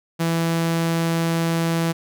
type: tone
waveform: sawtooth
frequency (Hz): 165.9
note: E3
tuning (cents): +11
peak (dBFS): -15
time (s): 0.19-1.93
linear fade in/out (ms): 20
effects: none